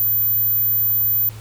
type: tone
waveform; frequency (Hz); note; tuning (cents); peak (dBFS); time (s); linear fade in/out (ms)
sine; 14260; A9; +22; -15; 0-1.29; 0
effects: added 109 Hz sine -33 dBFS peak until 1.4 s + pink hiss -43 dBFS RMS until 1.4 s